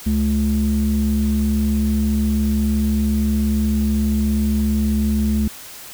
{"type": "tone with low-pass filter", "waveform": "square", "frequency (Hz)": 71.5, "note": "D2", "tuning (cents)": -46, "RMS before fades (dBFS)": -18, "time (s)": [0.06, 5.48], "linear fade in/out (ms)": 5, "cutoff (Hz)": 240, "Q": 6.4, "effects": ["white hiss -37 dBFS RMS until 5.93 s"]}